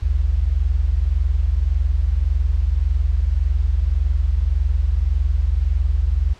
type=tone pair together; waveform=sine; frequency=52.54 / 74.3 Hz; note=G#1 / D2; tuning=+21 / +21 cents; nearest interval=tritone; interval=600 cents; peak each=-18 dBFS; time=0.02-6.34 s; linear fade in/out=10 ms; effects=pink hiss -47 dBFS RMS until 6.39 s + low-pass 5000 Hz 12 dB/octave